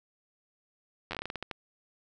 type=slowing click train; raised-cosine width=0.3 ms; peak=-19 dBFS; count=12; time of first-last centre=1.11-1.512 s; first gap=10 ms; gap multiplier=1.24; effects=none